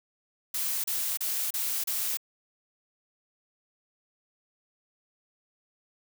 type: noise bursts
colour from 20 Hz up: blue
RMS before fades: -30 dBFS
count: 5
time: 0.54-2.172 s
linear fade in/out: 5 ms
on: 300 ms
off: 33 ms
effects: none